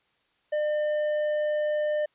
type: tone with tanh clipping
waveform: sine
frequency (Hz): 602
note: D5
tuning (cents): +43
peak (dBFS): -25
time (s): 0.52-2.06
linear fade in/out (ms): 10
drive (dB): 7
effects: white hiss -69 dBFS RMS until 2.14 s + resampled to 8000 Hz